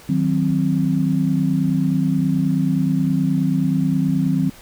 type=chord; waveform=sine; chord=C diminished; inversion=first; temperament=equal; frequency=155.56 / 185 / 261.6 Hz; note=Eb3 / Gb3 / C4; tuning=0 / 0 / 0 cents; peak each=-20 dBFS; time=0.09-4.5 s; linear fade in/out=5 ms; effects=pink hiss -44 dBFS RMS until 4.61 s